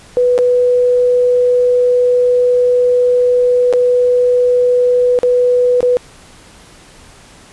sine tone with dropouts, 493.9 Hz, B4, in tune, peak -8 dBFS, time 0.17-5.97 s, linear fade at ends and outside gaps 0 ms, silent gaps 0.379-0.388 / 3.727-3.736 / 5.189-5.232 / 5.806-5.829 s, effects pink hiss -41 dBFS RMS until 7.52 s + resampled to 24000 Hz

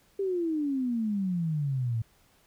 sine exponential sweep, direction down, 400.7 to 110 Hz, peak -26 dBFS, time 0.19-2.02 s, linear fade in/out 5 ms, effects pink hiss -64 dBFS RMS until 2.46 s

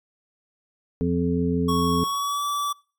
harmonic tone, 86.2 Hz, F2, 22 cents flat, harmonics 1 / 2 / 3 / 5, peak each -29 / -24 / -24 / -27 dBFS, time 1.01-2.04 s, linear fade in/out 0 ms
square tone with pitch glide, 1108.7 to 1155.1 Hz, C#6 to D6, 0 to -29 cents, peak -24 dBFS, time 1.68-2.73 s, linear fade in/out 10 ms, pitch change +71 cents, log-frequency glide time 2.02-2.44 s
effects noise-tail reverb RT60 0.4 s tail -24 dB re dry + MP3 96 kbps

